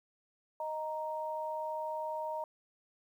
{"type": "tone pair together", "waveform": "sine", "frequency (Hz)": [622.3, 932.4], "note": ["D#5", "A#5"], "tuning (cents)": [0, 0], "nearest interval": "perfect fifth", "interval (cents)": 700, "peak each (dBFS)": [-38, -37], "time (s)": [0.6, 2.44], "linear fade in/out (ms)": 2, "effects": ["11-bit"]}